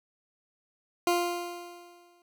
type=tone with exponential decay; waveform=20% pulse; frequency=349.2 Hz; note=F4; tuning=in tune; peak=-17 dBFS; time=1.07-2.22 s; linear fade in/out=2 ms; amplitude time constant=250 ms; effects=none